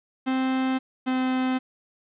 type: tone pair in turn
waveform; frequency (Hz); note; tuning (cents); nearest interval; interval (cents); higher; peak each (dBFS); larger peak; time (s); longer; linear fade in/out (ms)
45% pulse; 261.2 / 257.8; C4 / C4; -3 / -26; unison; 23; first; -22; neither; 0.26-0.79 / 1.06-1.59; neither; 20
effects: resampled to 8000 Hz + 9-bit